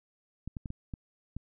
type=clicks; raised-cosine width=5 ms; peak=-25 dBFS; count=6; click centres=0.476 / 0.568 / 0.658 / 0.704 / 0.938 / 1.366 s; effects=none